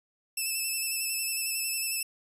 5% pulse tone with vibrato, 2637 Hz, E7, in tune, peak -20 dBFS, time 0.37-2.03 s, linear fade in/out 5 ms, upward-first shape square, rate 11 Hz, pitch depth 21 cents each way, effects resampled to 32000 Hz

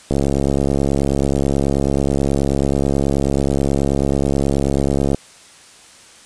click train, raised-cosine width 2 ms, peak -4 dBFS, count 350, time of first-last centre 0.11-5.146 s, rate 69.3 Hz, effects white hiss -44 dBFS RMS until 6.25 s + resampled to 22050 Hz

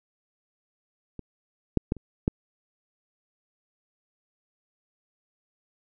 clicks, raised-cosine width 3 ms, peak -24 / -7 / -11 / -29 / -9 dBFS, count 5, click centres 1.193 / 1.773 / 1.921 / 1.967 / 2.279 s, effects none

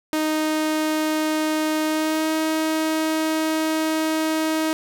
sawtooth tone with pitch glide, 310.7 to 315.9 Hz, D#4 to D#4, -2 to +26 cents, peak -16 dBFS, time 0.13-4.73 s, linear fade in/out 0 ms, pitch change +28 cents, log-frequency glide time 1.85-2.33 s, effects none

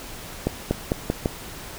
accelerating click train, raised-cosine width 2 ms, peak -7 dBFS, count 5, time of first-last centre 0.47-1.258 s, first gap 240 ms, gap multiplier 0.87, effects pink hiss -38 dBFS RMS until 1.78 s

